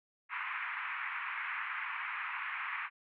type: band-pass noise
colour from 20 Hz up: white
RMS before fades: -39 dBFS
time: 0.29-2.9 s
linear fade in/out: 50 ms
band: 970 to 2400 Hz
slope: 48 dB/octave
effects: none